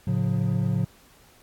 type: chord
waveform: triangle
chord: A augmented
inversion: none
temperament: equal with one note detuned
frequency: 110 / 138.59 / 179.01 Hz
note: A2 / C#3 / E#3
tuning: 0 / 0 / +43 cents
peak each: -24 dBFS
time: 0.07-0.85 s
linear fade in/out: 5 ms
effects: pink hiss -56 dBFS RMS until 1.42 s + AAC 64 kbps